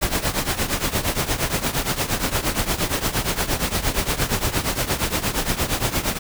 pink noise with tremolo, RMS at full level -19 dBFS, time 0.01-6.19 s, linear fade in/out 20 ms, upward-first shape triangle, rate 8.6 Hz, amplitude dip 85%, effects none

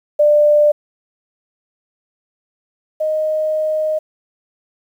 sine tone pair in turn, 594 / 620.7 Hz, D5 / D#5, +20 / -4 cents, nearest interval minor second, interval 76 cents, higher second, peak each -8 / -15 dBFS, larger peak first, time 0.19-0.72 / 3-3.99 s, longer second, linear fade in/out 10 ms, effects 8-bit

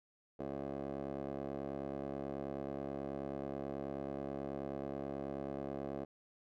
15% pulse tone with band-pass filter, 69.3 Hz, C#2, in tune, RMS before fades -42 dBFS, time 0.39-6.05 s, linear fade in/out 10 ms, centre 470 Hz, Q 4.1, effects none

